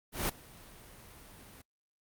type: noise with ADSR envelope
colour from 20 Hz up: pink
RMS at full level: -29 dBFS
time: 0.12-1.62 s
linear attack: 170 ms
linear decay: 9 ms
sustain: -24 dB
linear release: 9 ms
effects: noise-tail reverb RT60 0.1 s tail -23 dB re dry + Opus 32 kbps